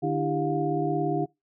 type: tone cluster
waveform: sine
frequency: 150.2 / 297.6 / 334.8 / 397.1 / 710 Hz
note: D3 / D4 / E4 / G4 / F5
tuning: +39 / +23 / +27 / +22 / +28 cents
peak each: -30 dBFS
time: 0.02-1.26 s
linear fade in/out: 20 ms
effects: noise-tail reverb RT60 0.2 s tail -24 dB re dry